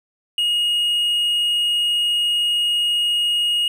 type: tone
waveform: triangle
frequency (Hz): 2873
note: F7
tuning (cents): +48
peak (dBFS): -15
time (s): 0.38-3.68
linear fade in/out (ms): 2
effects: none